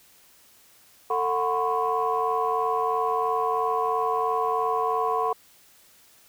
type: tone cluster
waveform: sine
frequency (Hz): 447.5 / 732 / 1010 / 1093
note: A4 / F#5 / B5 / C#6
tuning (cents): +29 / -19 / +39 / -25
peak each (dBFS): -27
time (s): 1.1-5.33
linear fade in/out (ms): 5
effects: tanh soft clip ceiling -13 dBFS + white hiss -56 dBFS RMS until 6.28 s